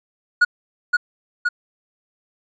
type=tone with echo; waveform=triangle; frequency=1449 Hz; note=F#6; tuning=37 cents flat; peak=-8 dBFS; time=0.41-0.45 s; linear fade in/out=10 ms; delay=520 ms; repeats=2; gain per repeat=-3 dB; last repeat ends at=1.49 s; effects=resampled to 16000 Hz